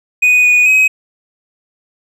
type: tone with pitch steps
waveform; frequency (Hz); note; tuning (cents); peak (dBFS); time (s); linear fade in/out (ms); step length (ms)
triangle; 2485 / 2468 / 2534; D#7 / D#7 / D#7; -3 / -15 / +31; -5; 0.22-0.88; 10; 220
effects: none